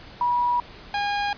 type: tone pair in turn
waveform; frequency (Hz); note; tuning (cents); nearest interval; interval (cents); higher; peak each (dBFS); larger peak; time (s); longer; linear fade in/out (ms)
sine / sawtooth; 970 / 815.7; B5 / G#5; -31 / -31; minor third; 300; first; -19; neither; 0.21-0.6 / 0.94-1.33; neither; 2
effects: pink hiss -44 dBFS RMS until 1.37 s + resampled to 11025 Hz